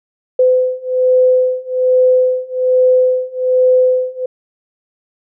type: beating tone pair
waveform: sine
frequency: 508 / 509.2 Hz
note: B4 / C5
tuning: +49 / -47 cents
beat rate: 1.2 Hz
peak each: -13 / -12 dBFS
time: 0.39-4.26 s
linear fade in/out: 5 ms
effects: none